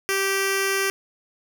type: tone with notch filter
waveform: 10% pulse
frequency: 390 Hz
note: G4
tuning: 9 cents flat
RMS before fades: -23 dBFS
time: 0.09-0.9 s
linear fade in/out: 0 ms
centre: 840 Hz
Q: 0.96
effects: none